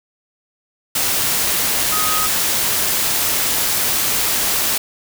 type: tone in noise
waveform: sine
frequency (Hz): 1256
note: D#6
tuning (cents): +16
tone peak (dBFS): -21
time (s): 1.92-2.27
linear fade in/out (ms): 5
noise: white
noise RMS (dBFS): -18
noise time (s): 0.95-4.78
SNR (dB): -6
effects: none